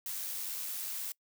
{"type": "noise with amplitude modulation", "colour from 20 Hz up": "blue", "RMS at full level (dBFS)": -37, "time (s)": [0.06, 1.12], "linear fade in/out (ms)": 2, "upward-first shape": "sine", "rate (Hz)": 96.5, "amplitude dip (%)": 30, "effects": ["noise-tail reverb RT60 0.1 s tail -24 dB re dry"]}